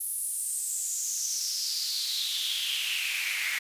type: noise with high-pass filter sweep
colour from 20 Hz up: pink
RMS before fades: -31 dBFS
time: 0-3.59 s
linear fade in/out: 10 ms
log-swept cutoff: 11000 to 2000 Hz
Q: 5.6
effects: resampled to 32000 Hz